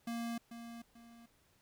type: tone with echo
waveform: square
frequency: 233.1 Hz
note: A#3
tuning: in tune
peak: -38 dBFS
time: 0.07-0.38 s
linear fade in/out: 5 ms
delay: 440 ms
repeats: 2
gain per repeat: -9 dB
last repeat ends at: 1.26 s
effects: pink hiss -71 dBFS RMS until 1.61 s